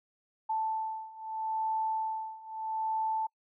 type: beating tone pair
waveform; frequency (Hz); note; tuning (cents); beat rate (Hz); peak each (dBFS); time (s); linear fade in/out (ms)
sine; 880 / 880.78; A5 / A5; 0 / +2; 0.78; -35 / -33; 0.49-3.27; 10
effects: noise-tail reverb RT60 0.1 s tail -26 dB re dry